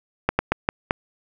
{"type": "slowing click train", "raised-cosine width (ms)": 0.5, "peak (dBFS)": -3, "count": 5, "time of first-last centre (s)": [0.29, 0.909], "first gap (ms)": 100, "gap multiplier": 1.3, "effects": []}